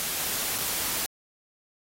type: noise with dropouts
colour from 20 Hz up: white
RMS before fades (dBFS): -29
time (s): 0-1.06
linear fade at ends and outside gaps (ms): 0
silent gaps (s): 0.581-0.585
effects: AAC 48 kbps